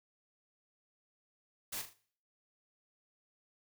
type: noise with echo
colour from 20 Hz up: white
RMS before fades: -40 dBFS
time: 1.72-1.82 s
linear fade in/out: 10 ms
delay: 39 ms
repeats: 3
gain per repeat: -8 dB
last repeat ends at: 1.937 s
effects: noise-tail reverb RT60 0.5 s tail -18 dB re dry